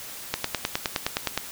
click train, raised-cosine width 0.2 ms, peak -6 dBFS, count 11, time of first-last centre 0.34-1.376 s, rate 9.65 Hz, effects white hiss -39 dBFS RMS until 1.51 s

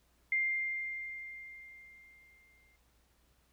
sine tone with exponential decay, 2104 Hz, C7, 9 cents sharp, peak -27 dBFS, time 0.32-2.76 s, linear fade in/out 2 ms, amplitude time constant 530 ms, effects added 60 Hz sine -70 dBFS peak until 3.52 s + pink hiss -72 dBFS RMS until 3.52 s

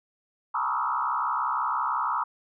sine tone with frequency modulation, 1114 Hz, C#6, 8 cents sharp, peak -24 dBFS, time 0.54-2.24 s, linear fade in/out 10 ms, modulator 65.9 Hz, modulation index 3.5, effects none

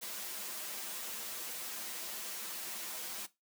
white noise with comb filter, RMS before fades -42 dBFS, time 0.01-3.27 s, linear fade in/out 20 ms, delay 7.2 ms, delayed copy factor -0.9, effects noise-tail reverb RT60 0.2 s tail -17 dB re dry + high-pass 200 Hz 12 dB/octave

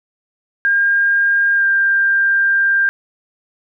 sine tone with pitch glide, 1610 to 1590.6 Hz, G6 to G6, +46 to +25 cents, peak -11 dBFS, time 0.65-2.89 s, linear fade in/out 0 ms, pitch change -21 cents, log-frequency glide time 1.55-1.65 s, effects none

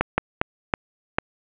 slowing click train, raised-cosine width 0.5 ms, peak -3 dBFS, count 5, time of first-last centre 0.01-1.185 s, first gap 170 ms, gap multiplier 1.38, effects resampled to 8000 Hz + 7-bit

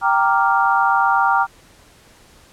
sine chord, G minor seventh, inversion none, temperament equal, 784 / 932.3 / 1174.7 / 1396.9 Hz, G5 / Bb5 / D6 / F6, 0 / 0 / 0 / 0 cents, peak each -18 / -18 / -20 / -19 dBFS, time 0.01-1.47 s, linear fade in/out 50 ms, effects pink hiss -49 dBFS RMS until 2.52 s + low-pass 11000 Hz 12 dB/octave

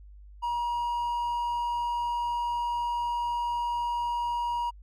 triangle tone, 954 Hz, A#5, 40 cents sharp, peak -25 dBFS, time 0.42-4.71 s, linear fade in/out 20 ms, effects added 50 Hz sine -46 dBFS peak until 4.82 s

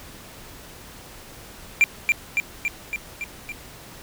triangle tone with echo, 2374 Hz, D7, 18 cents sharp, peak -10 dBFS, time 1.81-1.84 s, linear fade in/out 0 ms, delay 280 ms, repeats 6, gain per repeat -3 dB, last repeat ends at 3.52 s, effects pink hiss -43 dBFS RMS until 4.02 s

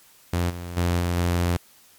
sawtooth tone with level steps, 87.31 Hz, F2, in tune, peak -17 / -28 / -16 / -18 / -16 dBFS, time 0.33-1.57 s, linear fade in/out 5 ms, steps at 0.49 / 0.76 / 0.99 / 1.16 s, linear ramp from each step 20 ms, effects white hiss -54 dBFS RMS until 1.98 s + MP3 96 kbps

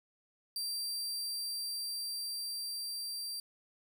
sawtooth tone with level ramp, 4706 Hz, D8, 3 cents sharp, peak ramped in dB -32 to -35 dBFS, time 0.56-3.4 s, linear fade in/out 2 ms, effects none

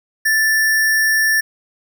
sine tone with sample-and-hold, 1760 Hz, A6, in tune, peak -12 dBFS, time 0.25-1.41 s, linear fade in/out 10 ms, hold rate 7350 Hz, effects none

